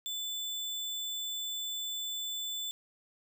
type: tone with sample-and-hold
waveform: sine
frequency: 3500 Hz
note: A7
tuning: 10 cents flat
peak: -34 dBFS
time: 0.06-2.71 s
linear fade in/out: 0 ms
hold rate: 11025 Hz
effects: none